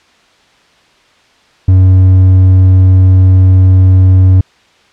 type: tone with hard clipping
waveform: sine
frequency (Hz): 93.4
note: F#2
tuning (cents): +17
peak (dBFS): -3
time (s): 1.68-4.41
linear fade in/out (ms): 5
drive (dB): 3
effects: white hiss -47 dBFS RMS until 4.92 s + low-pass 4000 Hz 12 dB/octave